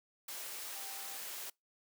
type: tone in noise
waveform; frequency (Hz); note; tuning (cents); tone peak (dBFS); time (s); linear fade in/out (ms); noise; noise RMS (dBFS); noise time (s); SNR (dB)
sine; 784; G5; 0; -53; 0.76-1.17; 5; white; -44; 0.28-1.5; -12
effects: noise-tail reverb RT60 0.2 s tail -26 dB re dry + high-pass 400 Hz 12 dB/octave